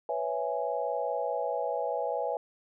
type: chord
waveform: sine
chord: C# minor seventh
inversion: third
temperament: equal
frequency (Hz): 493.9 / 554.4 / 659.3 / 830.6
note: B4 / C#5 / E5 / G#5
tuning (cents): 0 / 0 / 0 / 0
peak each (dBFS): -34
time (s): 0.09-2.37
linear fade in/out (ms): 2
effects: none